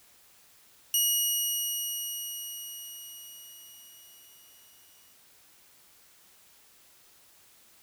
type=tone with exponential decay; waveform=10% pulse; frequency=2900 Hz; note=F#7; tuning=35 cents flat; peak=-14 dBFS; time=0.94-5.13 s; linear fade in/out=2 ms; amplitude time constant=910 ms; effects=white hiss -59 dBFS RMS until 7.82 s